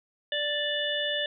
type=harmonic tone; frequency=587.3 Hz; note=D5; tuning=in tune; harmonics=1 / 3 / 5 / 6; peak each=-32 / -32 / -32 / -32 dBFS; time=0.32-1.26 s; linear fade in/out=2 ms; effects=none